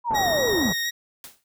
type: linear sweep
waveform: sine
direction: down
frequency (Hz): 987 to 142.3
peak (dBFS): -21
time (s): 0.04-0.74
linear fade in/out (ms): 50
type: low-pass noise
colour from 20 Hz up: white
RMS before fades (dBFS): -31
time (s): 0.1-0.73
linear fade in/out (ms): 10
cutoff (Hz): 990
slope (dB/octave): 24
type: tone with vibrato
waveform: 20% pulse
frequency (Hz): 1876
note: A#6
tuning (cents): +11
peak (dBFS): -19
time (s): 0.14-0.91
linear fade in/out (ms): 20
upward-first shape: square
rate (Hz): 4.2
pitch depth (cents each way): 14
type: noise with exponential decay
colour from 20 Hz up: white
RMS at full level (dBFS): -37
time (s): 1.24-1.44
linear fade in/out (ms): 2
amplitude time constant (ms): 43
effects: none